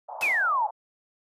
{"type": "band-pass noise", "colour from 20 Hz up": "pink", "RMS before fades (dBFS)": -38, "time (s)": [0.08, 0.71], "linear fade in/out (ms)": 10, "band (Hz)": [650, 960], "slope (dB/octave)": 48}
{"type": "noise with exponential decay", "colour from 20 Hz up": "pink", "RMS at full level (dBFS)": -31, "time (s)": [0.21, 0.53], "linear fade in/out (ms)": 0, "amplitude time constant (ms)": 68}
{"type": "exponential sweep", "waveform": "sine", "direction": "down", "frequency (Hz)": [2660, 809], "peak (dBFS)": -21, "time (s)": [0.22, 0.67], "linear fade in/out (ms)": 10}
{"effects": ["high-pass 400 Hz 12 dB/octave", "resampled to 32000 Hz"]}